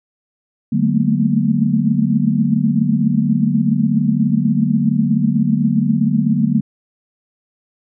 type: tone cluster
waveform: sine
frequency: 148.5 / 187.6 / 215.2 / 222.9 / 239.5 Hz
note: D3 / F#3 / A3 / A3 / A#3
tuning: +20 / +24 / -38 / +23 / +47 cents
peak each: -19 dBFS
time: 0.72-6.61 s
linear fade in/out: 10 ms
effects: none